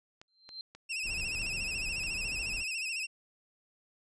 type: clicks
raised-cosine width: 0.2 ms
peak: -32 dBFS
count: 8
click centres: 0.215 / 0.491 / 0.75 / 1.199 / 1.349 / 1.418 / 1.466 / 2.036 s
type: tone with exponential growth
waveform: sine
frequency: 4134 Hz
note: C8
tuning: 22 cents flat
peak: -37 dBFS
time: 0.28-0.61 s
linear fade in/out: 1 ms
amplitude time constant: 70 ms
type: tone with vibrato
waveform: sawtooth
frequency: 2629 Hz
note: E7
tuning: 5 cents flat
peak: -30 dBFS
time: 0.89-3.07 s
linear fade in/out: 20 ms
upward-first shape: sine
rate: 14 Hz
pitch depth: 84 cents each way
type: noise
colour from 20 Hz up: brown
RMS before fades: -43 dBFS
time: 1.03-2.65 s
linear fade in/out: 50 ms
effects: resampled to 22050 Hz